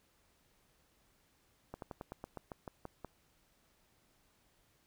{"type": "slowing click train", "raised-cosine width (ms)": 1, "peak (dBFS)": -29, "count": 11, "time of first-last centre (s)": [1.74, 3.047], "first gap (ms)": 82, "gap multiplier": 1.1, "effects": ["pink hiss -72 dBFS RMS until 4.86 s"]}